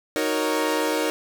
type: chord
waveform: sawtooth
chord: D# minor seventh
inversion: none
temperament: equal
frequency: 311.1 / 370 / 466.2 / 554.4 Hz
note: D#4 / F#4 / A#4 / C#5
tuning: 0 / 0 / 0 / 0 cents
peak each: -22 / -27 / -22 / -24 dBFS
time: 0.16-1.1 s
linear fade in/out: 0 ms
effects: none